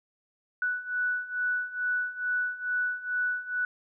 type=beating tone pair; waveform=sine; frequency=1480 / 1482.3 Hz; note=F#6 / F#6; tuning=0 / +3 cents; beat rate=2.3 Hz; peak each=-32 / -29 dBFS; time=0.62-3.65 s; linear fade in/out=2 ms; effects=none